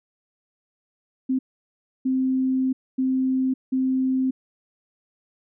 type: tone bursts at uneven times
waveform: sine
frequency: 260.9 Hz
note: C4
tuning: 5 cents flat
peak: -19 dBFS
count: 4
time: 1.29-1.39 / 2.05-2.73 / 2.98-3.54 / 3.72-4.31 s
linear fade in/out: 10 ms
effects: none